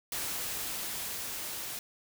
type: noise with level ramp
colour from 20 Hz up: white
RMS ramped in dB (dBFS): -35 to -39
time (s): 0.12-1.79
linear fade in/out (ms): 2
effects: none